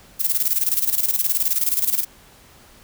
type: noise with tremolo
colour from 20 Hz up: violet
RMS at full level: -18 dBFS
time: 0.19-2.05 s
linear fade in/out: 20 ms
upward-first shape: square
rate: 19 Hz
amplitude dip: 70%
effects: pink hiss -49 dBFS RMS until 2.83 s